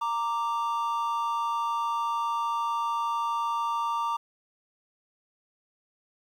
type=tone pair together; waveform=triangle; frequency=927.8 / 1174.7 Hz; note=A#5 / D6; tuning=-8 / 0 cents; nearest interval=major third; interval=408 cents; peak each=-27 dBFS; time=0.01-4.17 s; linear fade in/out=10 ms; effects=10-bit